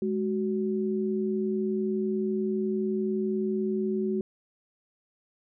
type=tone pair together; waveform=sine; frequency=209.8 / 373.8 Hz; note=G#3 / F#4; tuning=+18 / +18 cents; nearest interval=minor seventh; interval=1000 cents; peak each=-28 dBFS; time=0.02-4.21 s; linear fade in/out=2 ms; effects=none